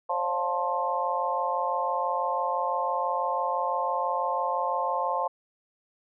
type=tone cluster; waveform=sine; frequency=531 / 577 / 702 / 881 / 1058 Hz; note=C5 / D5 / F5 / A5 / C6; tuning=+25 / -31 / +9 / +2 / +19 cents; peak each=-32 / -37 / -32 / -29 / -30 dBFS; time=0.09-5.28 s; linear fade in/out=10 ms; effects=none